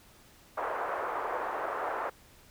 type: band-pass noise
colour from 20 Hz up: white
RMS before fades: -34 dBFS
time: 0.57-2.1 s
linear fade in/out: 10 ms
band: 430 to 1300 Hz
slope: 24 dB/octave
effects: pink hiss -58 dBFS RMS until 2.5 s